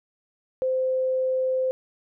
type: tone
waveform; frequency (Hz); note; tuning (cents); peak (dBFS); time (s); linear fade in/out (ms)
sine; 518; C5; -17; -21; 0.62-1.71; 0
effects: none